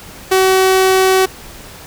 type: tone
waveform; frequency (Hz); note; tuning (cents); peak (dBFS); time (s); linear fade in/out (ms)
sawtooth; 378; F#4; +37; -5; 0.31-1.26; 10
effects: pink hiss -35 dBFS RMS until 1.86 s